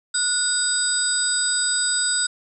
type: tone cluster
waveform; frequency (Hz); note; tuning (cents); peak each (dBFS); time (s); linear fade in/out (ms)
sine; 1457 / 3742 / 4873 / 7950; F#6 / A#7 / D#8 / B8; -27 / +6 / -37 / +10; -25 / -28 / -26 / -22; 0.14-2.27; 10
effects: none